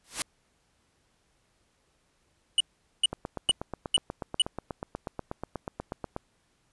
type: noise with exponential growth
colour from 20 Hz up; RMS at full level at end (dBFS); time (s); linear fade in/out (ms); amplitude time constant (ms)
white; -25; 0.04-0.22; 1; 37
type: tone bursts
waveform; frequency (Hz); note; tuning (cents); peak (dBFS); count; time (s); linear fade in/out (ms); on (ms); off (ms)
square; 2952; F#7; -5; -19; 5; 2.58-4.42; 2; 24; 430
type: click train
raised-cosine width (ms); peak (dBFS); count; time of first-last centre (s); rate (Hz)
1; -19; 26; 3.13-6.164; 8.24
effects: pink hiss -70 dBFS RMS until 6.72 s + resampled to 24000 Hz